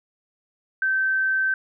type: tone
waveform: sine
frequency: 1548 Hz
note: G6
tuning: 22 cents flat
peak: -19 dBFS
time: 0.82-1.54 s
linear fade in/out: 2 ms
effects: none